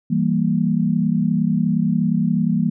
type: chord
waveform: sine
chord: E diminished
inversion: none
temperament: equal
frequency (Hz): 164.81 / 196 / 233.1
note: E3 / G3 / Bb3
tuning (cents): 0 / 0 / 0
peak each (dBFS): -20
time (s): 0.1-2.7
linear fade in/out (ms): 10
effects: none